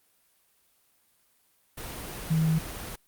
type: tone in noise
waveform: sine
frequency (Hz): 160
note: D#3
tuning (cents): +49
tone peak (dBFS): -21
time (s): 2.3-2.59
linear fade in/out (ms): 10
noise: pink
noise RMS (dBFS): -38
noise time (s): 1.77-2.96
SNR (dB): +14
effects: white hiss -67 dBFS RMS until 3.07 s + Opus 32 kbps